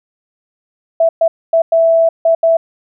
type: tone bursts at uneven times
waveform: sine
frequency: 659.3 Hz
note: E5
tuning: in tune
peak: -7 dBFS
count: 6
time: 1-1.09 / 1.21-1.28 / 1.53-1.62 / 1.72-2.09 / 2.25-2.35 / 2.43-2.57 s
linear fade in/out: 5 ms
effects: none